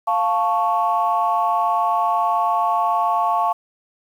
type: chord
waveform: sine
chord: F augmented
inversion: none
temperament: equal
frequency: 698.5 / 880 / 1108.7 Hz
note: F5 / A5 / C#6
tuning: 0 / 0 / 0 cents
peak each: -20 dBFS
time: 0.07-3.53 s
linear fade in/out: 10 ms
effects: tanh soft clip ceiling -8 dBFS + 8-bit